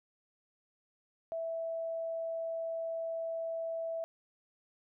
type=tone; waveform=sine; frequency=658 Hz; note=E5; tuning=3 cents flat; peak=-34 dBFS; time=1.32-4.04 s; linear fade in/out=0 ms; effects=none